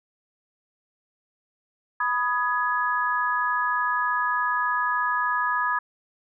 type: chord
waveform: sine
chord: G# minor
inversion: first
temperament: equal with one note detuned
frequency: 987.8 / 1244.5 / 1677.6 Hz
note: B5 / D#6 / G#6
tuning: 0 / 0 / +17 cents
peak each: -26 dBFS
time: 2-5.79 s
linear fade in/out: 5 ms
effects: none